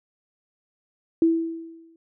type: tone with exponential decay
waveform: sine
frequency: 329.1 Hz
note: E4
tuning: 3 cents flat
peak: -13 dBFS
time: 1.22-1.96 s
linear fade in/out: 2 ms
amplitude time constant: 160 ms
effects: none